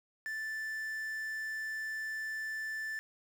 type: tone with quantisation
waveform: triangle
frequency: 1760 Hz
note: A6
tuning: in tune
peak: -34 dBFS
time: 0.26-2.99 s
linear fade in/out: 0 ms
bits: 9
effects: none